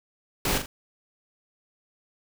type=noise with echo; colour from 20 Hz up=pink; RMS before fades=-25 dBFS; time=0.45-0.58 s; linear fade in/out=2 ms; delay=40 ms; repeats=2; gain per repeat=-7 dB; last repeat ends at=0.66 s; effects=none